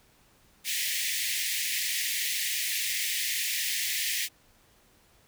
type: high-pass noise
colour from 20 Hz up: pink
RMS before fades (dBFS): -30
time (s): 0.64-4.29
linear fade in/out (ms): 50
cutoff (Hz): 1800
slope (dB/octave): 96
effects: pink hiss -62 dBFS RMS until 5.27 s